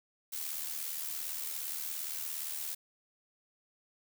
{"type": "noise with amplitude modulation", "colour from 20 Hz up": "blue", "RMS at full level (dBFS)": -36, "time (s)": [0.32, 2.75], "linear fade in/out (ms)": 10, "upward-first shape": "sine", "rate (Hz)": 77.3, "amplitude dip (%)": 55, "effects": []}